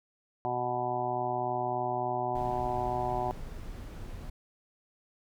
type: harmonic tone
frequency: 123.47 Hz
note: B2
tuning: in tune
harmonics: 1 / 2 / 3 / 5 / 6 / 7 / 8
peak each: -40 / -43 / -37 / -37 / -32 / -37 / -39 dBFS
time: 0.45-3.31 s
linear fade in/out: 0 ms
type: noise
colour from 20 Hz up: brown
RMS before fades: -41 dBFS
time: 2.35-4.3 s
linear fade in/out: 5 ms
effects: none